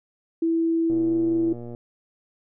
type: tone with pitch glide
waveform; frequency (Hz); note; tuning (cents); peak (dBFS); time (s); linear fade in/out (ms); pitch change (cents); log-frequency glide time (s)
sine; 329.6 to 332.1; E4 to E4; 0 to +13; -19; 0.42-1.53; 5; +13; 1.05-1.14
type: click train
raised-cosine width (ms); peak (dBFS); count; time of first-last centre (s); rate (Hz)
2; -25; 102; 0.9-1.749; 119
effects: none